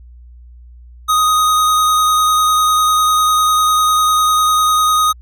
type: tone with vibrato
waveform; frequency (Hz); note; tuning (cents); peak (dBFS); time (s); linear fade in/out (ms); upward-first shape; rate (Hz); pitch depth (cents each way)
square; 1248; D#6; +5; -11; 1.08-5.13; 20; square; 10; 10
effects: added 60 Hz sine -36 dBFS peak until 5.21 s